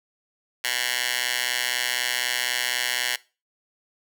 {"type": "tone with high-pass filter", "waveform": "10% pulse", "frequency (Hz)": 124, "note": "B2", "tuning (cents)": 7, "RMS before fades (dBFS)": -26, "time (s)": [0.64, 3.16], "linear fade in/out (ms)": 5, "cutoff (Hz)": 2100, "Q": 1.1, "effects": ["noise-tail reverb RT60 0.3 s tail -20 dB re dry"]}